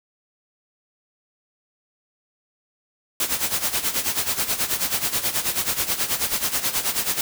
white noise with tremolo, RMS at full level -21 dBFS, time 3.2-7.21 s, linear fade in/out 2 ms, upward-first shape sine, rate 9.3 Hz, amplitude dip 75%, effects none

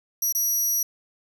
20% pulse tone with dropouts, 5800 Hz, F#8, 35 cents flat, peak -16 dBFS, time 0.22-0.83 s, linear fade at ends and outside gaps 5 ms, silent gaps 0.325-0.349 s, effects none

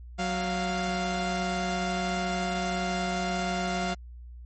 sawtooth tone pair together, 185.01 / 698.5 Hz, F#3 / F5, 0 / 0 cents, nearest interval octave + major seventh, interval 2300 cents, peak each -26 / -26 dBFS, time 0.18-3.95 s, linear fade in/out 20 ms, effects added 60 Hz sine -41 dBFS peak until 4.45 s + MP3 32 kbps

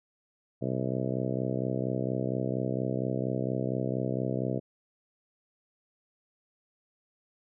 harmonic tone, 64.3 Hz, C2, 30 cents flat, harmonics 2 / 3 / 4 / 5 / 6 / 7 / 8 / 9 / 10, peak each -33 / -35 / -36 / -37 / -38 / -38 / -39 / -40 / -40 dBFS, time 0.61-4.6 s, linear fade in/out 20 ms, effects none

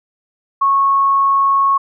sine tone, 1100 Hz, C#6, 14 cents flat, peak -10 dBFS, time 0.61-1.78 s, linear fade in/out 10 ms, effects none

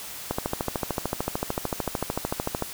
click train, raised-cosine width 1 ms, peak -11 dBFS, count 32, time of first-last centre 0.31-2.623 s, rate 13.4 Hz, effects white hiss -38 dBFS RMS until 2.73 s

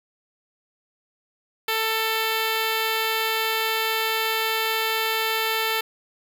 5% pulse tone with notch filter, 443.8 Hz, A4, 15 cents sharp, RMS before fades -24 dBFS, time 1.68-5.81 s, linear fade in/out 5 ms, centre 5800 Hz, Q 1.5, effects none

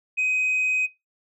sine tone, 2516 Hz, D#7, 19 cents sharp, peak -18 dBFS, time 0.17-0.87 s, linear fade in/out 20 ms, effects noise-tail reverb RT60 0.2 s tail -20 dB re dry + tanh soft clip ceiling -18 dBFS

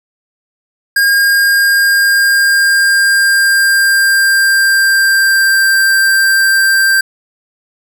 square tone with pitch glide, 1618 to 1576.5 Hz, G#6 to G6, -46 to +9 cents, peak -8 dBFS, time 0.96-7.01 s, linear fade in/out 5 ms, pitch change -45 cents, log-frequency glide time 1.1-5.75 s, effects none

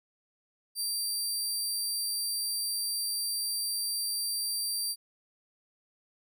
20% pulse tone, 4699 Hz, D8, in tune, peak -24 dBFS, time 0.75-4.96 s, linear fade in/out 50 ms, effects none

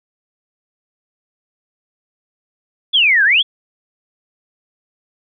sine exponential two-way sweep, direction down then up, 3520 to 1528 to 3520 Hz, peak -9 dBFS, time 2.93-3.43 s, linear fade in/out 20 ms, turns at 3.24 s, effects none

